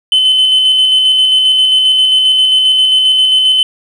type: tone with tremolo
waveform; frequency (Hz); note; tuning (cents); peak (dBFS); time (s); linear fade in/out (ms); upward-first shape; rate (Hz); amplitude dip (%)
sine; 3045; F#7; +49; -3; 0.12-3.63; 2; square; 7.5; 30
effects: tanh soft clip ceiling -4 dBFS + 7-bit